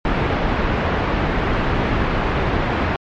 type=low-pass noise; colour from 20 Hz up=pink; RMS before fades=-19 dBFS; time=0.05-2.96 s; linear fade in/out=0 ms; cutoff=2100 Hz; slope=12 dB/octave; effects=low-pass 4000 Hz 12 dB/octave + MP3 48 kbps